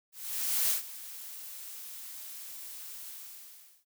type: noise with ADSR envelope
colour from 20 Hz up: blue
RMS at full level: -27 dBFS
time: 0.12-3.85 s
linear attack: 580 ms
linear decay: 120 ms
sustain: -17 dB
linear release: 780 ms
effects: none